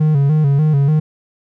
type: tone with vibrato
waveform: triangle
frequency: 146.83 Hz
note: D3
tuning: in tune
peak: -8 dBFS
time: 0-1 s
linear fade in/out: 10 ms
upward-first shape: square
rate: 3.4 Hz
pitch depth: 86 cents each way
effects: none